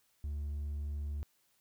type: tone with hard clipping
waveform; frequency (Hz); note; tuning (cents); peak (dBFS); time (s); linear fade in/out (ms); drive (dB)
sine; 73.1; D2; -7; -36; 0.24-1.23; 0; 2
effects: white hiss -73 dBFS RMS until 1.6 s